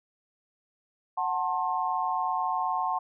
sine chord, F# diminished, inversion none, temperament just, 740 / 888 / 1065.6 Hz, F#5 / A5 / C6, 0 / +16 / +31 cents, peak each -30 dBFS, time 1.17-2.99 s, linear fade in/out 10 ms, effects none

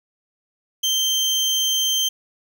30% pulse tone, 3136 Hz, G7, in tune, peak -15 dBFS, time 0.83-2.09 s, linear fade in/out 10 ms, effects none

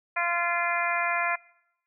harmonic tone, 345 Hz, F4, 21 cents flat, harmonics 2 / 3 / 4 / 5 / 6 / 7, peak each -31 / -31 / -31 / -31 / -31 / -31 dBFS, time 0.16-1.36 s, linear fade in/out 10 ms, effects noise-tail reverb RT60 0.8 s tail -23 dB re dry

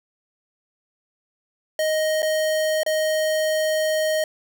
square tone with dropouts, 624 Hz, D#5, 5 cents sharp, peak -20 dBFS, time 1.79-4.24 s, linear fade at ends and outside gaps 2 ms, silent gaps 2.221-2.228 / 2.833-2.863 s, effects none

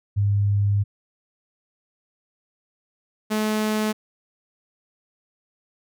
sine / sawtooth tone pair in turn, 101.4 / 214.9 Hz, G#2 / A3, -41 / -41 cents, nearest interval octave + minor second, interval 1300 cents, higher second, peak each -17 dBFS, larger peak neither, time 0.16-0.84 / 3.3-3.93 s, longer first, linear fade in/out 20 ms, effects none

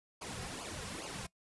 pink noise with flanger, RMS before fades -43 dBFS, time 0.21-1.27 s, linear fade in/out 10 ms, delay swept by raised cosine 0.52 to 3.42 ms, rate 2.4 Hz, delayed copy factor -0.85, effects noise-tail reverb RT60 0.1 s tail -20 dB re dry + resampled to 24000 Hz

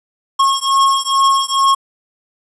square beating tone pair, 1087 / 1089.3 Hz, C#6 / C#6, -34 / -31 cents, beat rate 2.3 Hz, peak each -15 dBFS, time 0.39-1.75 s, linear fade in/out 10 ms, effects resampled to 22050 Hz + 8-bit

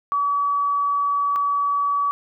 sine tone pair in turn, 1141 / 1141 Hz, C#6 / C#6, +50 / +50 cents, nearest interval unison, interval 0 cents, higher neither, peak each -18 dBFS, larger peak neither, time 0.12-1.36 / 1.36-2.11 s, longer first, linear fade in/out 0 ms, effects none

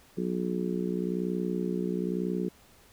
harmonic tone, 61 Hz, B1, 21 cents flat, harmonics 3 / 4 / 5 / 6 / 7, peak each -31 / -36 / -37 / -34 / -36 dBFS, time 0.17-2.49 s, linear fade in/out 10 ms, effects pink hiss -58 dBFS RMS until 2.92 s

